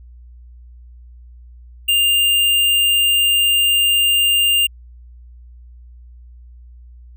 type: tone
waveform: square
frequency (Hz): 2802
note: F7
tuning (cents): +5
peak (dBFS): -13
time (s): 1.88-4.67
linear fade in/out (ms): 10
effects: added 60 Hz sine -38 dBFS peak until 7.16 s